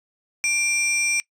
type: tone cluster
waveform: sine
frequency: 2371 / 5590 / 5840 / 8260 Hz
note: D7 / F8 / F#8 / C9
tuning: +16 / +1 / -24 / -23 cents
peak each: -19 / -28 / -27 / -27 dBFS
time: 0.44-1.2 s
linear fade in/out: 0 ms
effects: noise-tail reverb RT60 0.1 s tail -23 dB re dry + tanh soft clip ceiling -14 dBFS